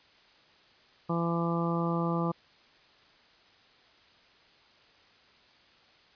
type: harmonic tone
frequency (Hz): 168.8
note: E3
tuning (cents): +41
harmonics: 1 / 2 / 3 / 4 / 5 / 6 / 7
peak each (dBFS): -29 / -34 / -36 / -40 / -39 / -39 / -36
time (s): 1.09-2.32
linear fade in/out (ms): 10
effects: white hiss -60 dBFS RMS until 6.15 s + resampled to 11025 Hz